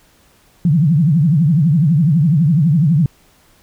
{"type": "tone with vibrato", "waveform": "sine", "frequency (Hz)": 156.4, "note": "D#3", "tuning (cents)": 9, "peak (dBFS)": -9, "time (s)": [0.65, 3.06], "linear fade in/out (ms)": 2, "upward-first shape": "triangle", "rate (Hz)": 12, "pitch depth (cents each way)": 290, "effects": ["pink hiss -52 dBFS RMS until 3.62 s"]}